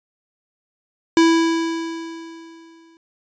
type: tone with exponential decay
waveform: square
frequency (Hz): 329.6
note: E4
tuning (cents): 0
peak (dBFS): -10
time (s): 1.17-2.97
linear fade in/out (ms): 1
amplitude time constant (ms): 390
effects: resampled to 16000 Hz